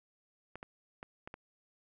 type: clicks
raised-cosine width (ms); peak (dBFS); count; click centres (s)
0.5; -29; 5; 0.556 / 0.629 / 1.029 / 1.275 / 1.341
effects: none